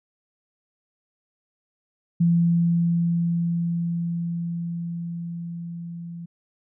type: tone with level ramp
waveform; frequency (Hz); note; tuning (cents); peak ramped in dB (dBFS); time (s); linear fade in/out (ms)
sine; 170; F3; -46; -15 to -33; 2.2-6.26; 10
effects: none